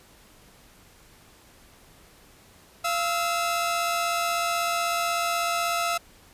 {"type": "tone pair together", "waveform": "sawtooth", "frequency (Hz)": [688.6, 1301], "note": ["F5", "E6"], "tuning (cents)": [-25, -23], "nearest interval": "major seventh", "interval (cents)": 1102, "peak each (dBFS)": -23, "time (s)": [2.84, 5.98], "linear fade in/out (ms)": 10, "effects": ["pink hiss -54 dBFS RMS until 6.33 s", "resampled to 32000 Hz"]}